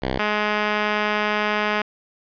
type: tone pair in turn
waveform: 5% pulse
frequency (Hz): 64.9 / 210.4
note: C2 / G#3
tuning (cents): -13 / +23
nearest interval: octave + minor sixth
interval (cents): 2036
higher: second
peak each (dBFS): -11 / -8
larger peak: second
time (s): 0.02-0.19 / 0.19-1.82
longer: second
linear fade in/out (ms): 5
effects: resampled to 11025 Hz + 7-bit